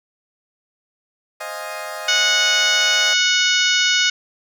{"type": "chord", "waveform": "20% pulse", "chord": "F minor seventh", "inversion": "second", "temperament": "equal", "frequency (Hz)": [523.3, 622.3, 698.5, 830.6], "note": ["C5", "Eb5", "F5", "Ab5"], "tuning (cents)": [0, 0, 0, 0], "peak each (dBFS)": [-31, -25, -30, -29], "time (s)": [1.4, 3.14], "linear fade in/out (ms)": 10}
{"type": "harmonic tone", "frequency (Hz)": 735, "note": "F#5", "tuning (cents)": -12, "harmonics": [2, 3, 4, 5, 6, 7, 8, 9], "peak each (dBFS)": [-20, -22, -20, -22, -27, -24, -27, -27], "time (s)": [2.08, 4.1], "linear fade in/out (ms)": 5}
{"effects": []}